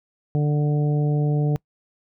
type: harmonic tone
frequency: 147.9 Hz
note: D3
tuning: 13 cents sharp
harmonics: 1 / 2 / 3 / 4 / 5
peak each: -18 / -29 / -29 / -36 / -36 dBFS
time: 0.35-1.56 s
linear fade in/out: 0 ms
effects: noise-tail reverb RT60 0.1 s tail -25 dB re dry